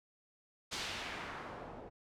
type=noise with low-pass filter sweep; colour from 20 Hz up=white; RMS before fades=-44 dBFS; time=0.71-1.9 s; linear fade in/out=20 ms; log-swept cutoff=5200 to 500 Hz; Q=1; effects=none